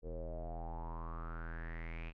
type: tone with low-pass filter sweep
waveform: square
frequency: 41.2 Hz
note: E1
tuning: in tune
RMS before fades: -43 dBFS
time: 0.02-2.13 s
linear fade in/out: 50 ms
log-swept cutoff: 470 to 2600 Hz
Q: 8.2
effects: none